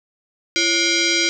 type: tone with frequency modulation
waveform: sine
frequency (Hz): 1230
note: D#6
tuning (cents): -20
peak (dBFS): -15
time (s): 0.56-1.29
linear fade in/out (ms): 0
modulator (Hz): 892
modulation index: 5.5
effects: none